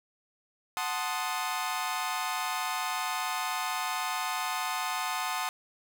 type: chord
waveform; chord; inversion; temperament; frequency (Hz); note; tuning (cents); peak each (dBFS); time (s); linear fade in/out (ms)
sawtooth; F# diminished seventh; none; equal; 740 / 880 / 1046.5 / 1244.5; F#5 / A5 / C6 / Eb6; 0 / 0 / 0 / 0; -32; 0.77-5.49; 0
effects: none